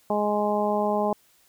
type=harmonic tone; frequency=208.4 Hz; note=G#3; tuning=6 cents sharp; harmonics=1 / 2 / 3 / 4 / 5; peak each=-28 / -28 / -26 / -27 / -32 dBFS; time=0.1-1.13 s; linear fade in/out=2 ms; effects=white hiss -61 dBFS RMS until 1.48 s